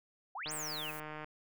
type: exponential two-way sweep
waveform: sine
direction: up then down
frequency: 692 to 8870 to 2474 Hz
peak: -39 dBFS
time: 0.35-0.91 s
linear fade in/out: 5 ms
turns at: 0.53 s
type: click train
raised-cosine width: 0.5 ms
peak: -29 dBFS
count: 121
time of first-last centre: 0.46-1.244 s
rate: 153 Hz
type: noise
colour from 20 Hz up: violet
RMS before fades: -48 dBFS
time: 0.51-1 s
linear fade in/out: 2 ms
effects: none